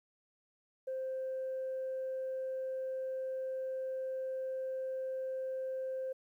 sine tone, 523.3 Hz, C5, in tune, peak -34 dBFS, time 0.87-6.13 s, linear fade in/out 10 ms, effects tanh soft clip ceiling -32 dBFS + 12-bit

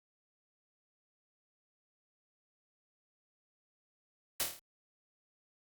white noise with echo, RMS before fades -32 dBFS, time 4.4-4.43 s, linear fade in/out 0 ms, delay 27 ms, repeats 6, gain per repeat -4 dB, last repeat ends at 4.592 s, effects Opus 48 kbps

